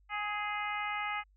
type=harmonic tone with a mistuned harmonic; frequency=415.3 Hz; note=G#4; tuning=in tune; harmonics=2 / 3 / 4 / 5 / 6 / 7; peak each=-38 / -38 / -44 / -38 / -43 / -47 dBFS; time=0.09-1.24 s; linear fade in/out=50 ms; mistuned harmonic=3; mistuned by=+21 cents; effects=added 49 Hz sine -62 dBFS peak until 1.36 s